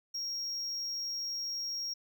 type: tone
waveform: triangle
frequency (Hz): 5588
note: F8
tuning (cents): 0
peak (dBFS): -33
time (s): 0.14-1.94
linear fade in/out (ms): 10
effects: none